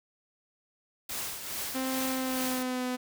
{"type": "noise with tremolo", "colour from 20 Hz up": "white", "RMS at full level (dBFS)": -34, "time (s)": [1.09, 2.63], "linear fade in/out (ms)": 5, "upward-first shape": "triangle", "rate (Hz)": 2.4, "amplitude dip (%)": 60}
{"type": "tone with pitch glide", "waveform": "sawtooth", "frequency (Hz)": [261.6, 251.4], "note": ["C4", "B3"], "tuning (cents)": [0, 31], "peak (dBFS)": -26, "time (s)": [1.74, 2.97], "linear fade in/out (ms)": 20, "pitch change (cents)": -69, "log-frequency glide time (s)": [2.11, 2.85]}
{"effects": []}